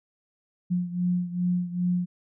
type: beating tone pair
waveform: sine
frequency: 177.5 / 180 Hz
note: F3 / F#3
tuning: +28 / -47 cents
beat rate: 2.5 Hz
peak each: -25 / -29 dBFS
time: 0.7-2.06 s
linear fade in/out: 20 ms
effects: none